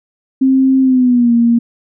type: tone with pitch glide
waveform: sine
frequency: 264.7 to 234.5 Hz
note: C4 to A#3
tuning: +20 to +11 cents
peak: -7 dBFS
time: 0.41-1.59 s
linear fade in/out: 10 ms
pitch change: -209 cents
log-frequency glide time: 0.81-1.33 s
effects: none